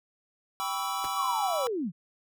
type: chord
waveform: square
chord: C# half-diminished seventh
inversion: second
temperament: equal with one note detuned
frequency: 784 / 987.8 / 1130.7 / 1318.5 Hz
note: G5 / B5 / C#6 / E6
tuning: 0 / 0 / +34 / 0 cents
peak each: -36 dBFS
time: 0.6-1.67 s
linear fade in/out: 0 ms
type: noise with exponential decay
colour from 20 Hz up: pink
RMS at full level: -37 dBFS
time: 1.04-1.12 s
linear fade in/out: 1 ms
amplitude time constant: 16 ms
type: linear sweep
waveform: sine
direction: down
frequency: 1184 to 145.8 Hz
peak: -28 dBFS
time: 1.15-1.92 s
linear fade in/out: 50 ms
effects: none